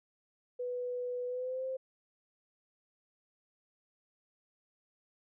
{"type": "tone with pitch glide", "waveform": "sine", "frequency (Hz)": [493.9, 523.3], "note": ["B4", "C5"], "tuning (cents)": [0, 0], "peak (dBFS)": -34, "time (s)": [0.59, 1.77], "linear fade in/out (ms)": 10, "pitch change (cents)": 100, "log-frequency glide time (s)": [1.27, 1.65], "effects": []}